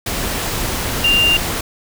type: tone in noise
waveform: sine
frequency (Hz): 2792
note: F7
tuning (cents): -1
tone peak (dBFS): -11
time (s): 1.04-1.37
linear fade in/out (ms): 5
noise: pink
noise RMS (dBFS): -21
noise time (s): 0.06-1.61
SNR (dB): +7
effects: none